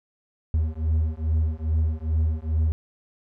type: beating tone pair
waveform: triangle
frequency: 77.78 / 80.18 Hz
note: D#2 / E2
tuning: 0 / -47 cents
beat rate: 2.4 Hz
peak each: -22 / -22 dBFS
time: 0.54-2.72 s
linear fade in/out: 0 ms
effects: none